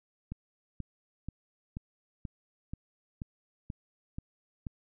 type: click train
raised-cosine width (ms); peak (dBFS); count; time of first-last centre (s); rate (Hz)
5; -25; 10; 0.32-4.668; 2.07
effects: none